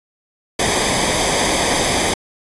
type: noise with comb filter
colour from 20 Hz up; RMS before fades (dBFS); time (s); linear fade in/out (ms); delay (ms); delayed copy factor
pink; -17; 0.59-2.14; 5; 0.72; -0.7
effects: resampled to 24000 Hz